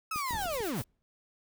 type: linear sweep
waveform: 35% pulse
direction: down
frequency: 1318.5 to 90.7 Hz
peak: -30 dBFS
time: 0.11-0.82 s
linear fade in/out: 5 ms
type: noise with tremolo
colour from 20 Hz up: blue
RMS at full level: -40 dBFS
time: 0.15-0.84 s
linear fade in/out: 0 ms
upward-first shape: triangle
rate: 8.2 Hz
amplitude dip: 95%
type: click train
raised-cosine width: 3 ms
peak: -30 dBFS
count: 4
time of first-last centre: 0.16-0.606 s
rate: 6.73 Hz
type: noise with exponential decay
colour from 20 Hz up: brown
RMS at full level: -38 dBFS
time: 0.33-1.02 s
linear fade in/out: 0 ms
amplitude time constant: 150 ms
effects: none